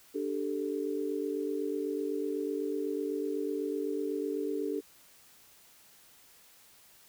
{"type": "chord", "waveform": "sine", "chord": "D suspended fourth", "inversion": "none", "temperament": "equal", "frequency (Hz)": [293.7, 392, 440], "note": ["D4", "G4", "A4"], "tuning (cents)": [0, 0, 0], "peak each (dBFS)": [-35, -35, -35], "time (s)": [0.14, 4.81], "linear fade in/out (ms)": 20, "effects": ["white hiss -59 dBFS RMS until 7.08 s"]}